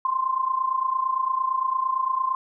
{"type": "tone with amplitude modulation", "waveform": "sine", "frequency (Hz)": 1046.5, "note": "C6", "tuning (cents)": 0, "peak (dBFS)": -18, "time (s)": [0.05, 2.35], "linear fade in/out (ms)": 2, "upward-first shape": "sine", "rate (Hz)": 28.8, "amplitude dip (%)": 75, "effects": []}